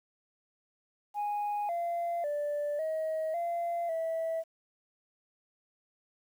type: tone with pitch steps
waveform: sine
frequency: 827 / 687 / 586 / 634 / 686 / 653 Hz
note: G#5 / F5 / D5 / D#5 / F5 / E5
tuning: -8 / -29 / -4 / +32 / -31 / -17 cents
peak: -28 dBFS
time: 1.14-4.44 s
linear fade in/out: 50 ms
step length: 550 ms
effects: tanh soft clip ceiling -28 dBFS + 10-bit